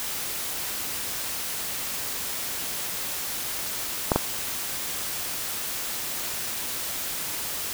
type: clicks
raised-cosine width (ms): 1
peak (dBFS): -5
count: 2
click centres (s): 4.118 / 4.16
effects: white hiss -31 dBFS RMS until 7.73 s